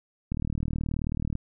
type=click train; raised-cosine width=5 ms; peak=-17 dBFS; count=41; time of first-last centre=0.32-1.354 s; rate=38.7 Hz; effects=none